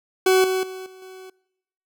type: tone with level steps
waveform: 40% pulse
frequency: 375.3 Hz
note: F#4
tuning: 25 cents sharp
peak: -13 / -20 / -32 / -42 / -38 dBFS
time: 0.26-1.3 s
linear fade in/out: 5 ms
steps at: 0.44 / 0.63 / 0.86 / 1.02 s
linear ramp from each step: 2 ms
effects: noise-tail reverb RT60 0.9 s tail -24 dB re dry